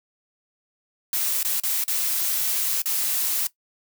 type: noise with dropouts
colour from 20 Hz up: blue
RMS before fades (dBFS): -24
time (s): 1.13-3.47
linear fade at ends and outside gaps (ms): 2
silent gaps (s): 1.43-1.448 / 1.6-1.635 / 1.839-1.879 / 2.819-2.857
effects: noise-tail reverb RT60 0.1 s tail -17 dB re dry